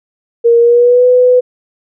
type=tone with pitch glide; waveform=sine; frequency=468.3 to 499 Hz; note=A#4 to B4; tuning=+8 to +18 cents; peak=-4 dBFS; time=0.44-1.41 s; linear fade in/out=20 ms; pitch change=+110 cents; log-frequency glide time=0.59-1.06 s; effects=none